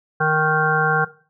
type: harmonic tone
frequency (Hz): 155.56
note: D#3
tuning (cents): 0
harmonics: 1 / 3 / 5 / 7 / 9 / 10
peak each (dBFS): -23 / -23 / -22 / -26 / -22 / -23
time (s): 0.2-1.05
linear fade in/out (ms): 10
effects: noise-tail reverb RT60 0.4 s tail -17 dB re dry